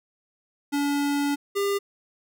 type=tone pair in turn; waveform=square; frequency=285.7 / 400.6 Hz; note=D4 / G4; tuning=-48 / +38 cents; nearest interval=tritone; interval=586 cents; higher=second; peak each=-23 dBFS; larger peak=neither; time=0.72-1.36 / 1.55-1.79 s; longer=first; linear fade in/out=20 ms; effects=none